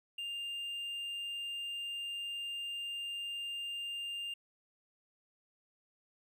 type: tone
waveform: triangle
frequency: 2801 Hz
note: F7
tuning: 4 cents sharp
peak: -36 dBFS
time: 0.18-4.34 s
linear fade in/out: 5 ms
effects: none